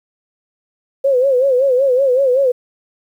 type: tone with vibrato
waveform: sine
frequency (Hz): 524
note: C5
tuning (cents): +2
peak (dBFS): -10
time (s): 1.04-2.52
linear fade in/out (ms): 10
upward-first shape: sine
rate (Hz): 5.3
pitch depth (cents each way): 110
effects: 8-bit